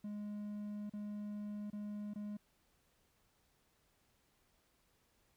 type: tone with dropouts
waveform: triangle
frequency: 207.7 Hz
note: G#3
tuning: in tune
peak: -39 dBFS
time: 0.04-2.37 s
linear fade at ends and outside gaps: 5 ms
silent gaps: 0.897-0.935 / 1.702-1.73 / 2.137-2.157 s
effects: pink hiss -75 dBFS RMS until 5.36 s